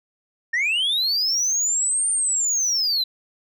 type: linear two-way sweep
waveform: sine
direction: up then down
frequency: 1783 to 9010 to 3935 Hz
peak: -16 dBFS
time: 0.53-3.04 s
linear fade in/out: 10 ms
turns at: 2.1 s
effects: tanh soft clip ceiling -18 dBFS